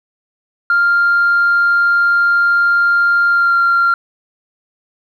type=tone with pitch glide; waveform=sine; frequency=1396.9 to 1384 Hz; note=F6 to F6; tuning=0 to -16 cents; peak=-8 dBFS; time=0.7-3.94 s; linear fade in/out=2 ms; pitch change=-16 cents; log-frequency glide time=3.29-3.56 s; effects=tanh soft clip ceiling -6 dBFS + 8-bit